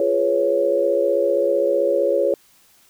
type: chord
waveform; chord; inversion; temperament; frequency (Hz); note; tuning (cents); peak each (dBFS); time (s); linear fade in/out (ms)
sine; C# dominant seventh; first; just; 346.5 / 415.8 / 498.9 / 554.4; E#4 / G#4 / B4 / C#5; -14 / +2 / +17 / 0; -24 / -22 / -24 / -18; 0-2.34; 2
effects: white hiss -55 dBFS RMS until 2.89 s

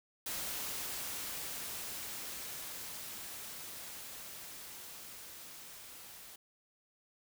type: noise with level ramp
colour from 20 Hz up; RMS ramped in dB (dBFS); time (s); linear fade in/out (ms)
white; -39 to -52; 0.26-6.36; 5
effects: none

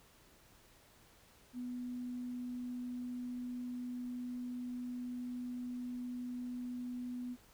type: tone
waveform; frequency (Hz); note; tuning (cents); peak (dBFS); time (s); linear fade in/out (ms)
sine; 246.9; B3; 0; -39; 1.53-7.37; 50
effects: pink hiss -64 dBFS RMS until 7.53 s

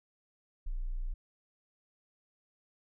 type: tone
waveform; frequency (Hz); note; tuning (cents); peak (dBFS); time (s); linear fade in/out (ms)
sine; 30; B0; -49; -32; 0.66-1.14; 10
effects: none

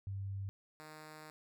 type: tone pair in turn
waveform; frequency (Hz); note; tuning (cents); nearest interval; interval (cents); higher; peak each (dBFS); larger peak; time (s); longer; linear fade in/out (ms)
sine / 5% pulse; 98 / 154.7; G2 / D#3; 0 / -10; minor sixth; 790; second; -38 / -39; first; 0.07-0.49 / 0.8-1.3; second; 0
effects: none

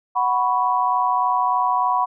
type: chord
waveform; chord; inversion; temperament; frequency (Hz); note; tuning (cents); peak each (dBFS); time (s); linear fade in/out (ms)
sine; F# suspended fourth; none; just; 740 / 986.7 / 1110; F#5 / B5 / C#6; 0 / -2 / +2; -22 / -19 / -23; 0.15-2.06; 20
effects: none

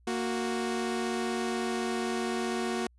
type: tone pair together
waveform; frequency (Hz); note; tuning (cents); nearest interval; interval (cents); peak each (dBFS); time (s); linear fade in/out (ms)
sawtooth; 232 / 368.3; A#3 / F#4; -8 / -8; minor sixth; 800; -28; 0.07-2.87; 5
effects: added 60 Hz sine -58 dBFS peak until 2.98 s + resampled to 24000 Hz

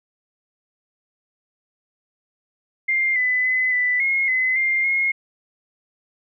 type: tone with pitch steps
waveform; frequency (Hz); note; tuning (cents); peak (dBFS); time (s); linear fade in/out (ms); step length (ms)
sine; 2106 / 2004 / 2021 / 1988 / 2156 / 2033 / 2108 / 2153; C7 / B6 / B6 / B6 / C#7 / B6 / C7 / C7; +11 / +25 / +39 / +11 / -49 / +50 / +12 / +49; -17; 2.88-5.12; 10; 280
effects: none

